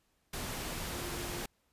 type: tone in noise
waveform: sine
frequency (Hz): 350.5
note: F4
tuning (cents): +6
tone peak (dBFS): -45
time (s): 0.93-1.43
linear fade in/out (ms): 5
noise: pink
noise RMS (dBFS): -39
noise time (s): 0.33-1.46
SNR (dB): -9
effects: pink hiss -75 dBFS RMS until 1.72 s + resampled to 32000 Hz